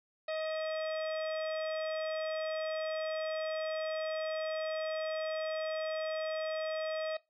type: harmonic tone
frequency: 630 Hz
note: D#5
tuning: 21 cents sharp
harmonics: 1 / 2 / 3 / 4 / 5 / 6 / 7 / 8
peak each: -34 / -46 / -46 / -47 / -57 / -50 / -52 / -60 dBFS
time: 0.28-7.17 s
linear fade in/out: 5 ms
effects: noise-tail reverb RT60 0.2 s tail -18 dB re dry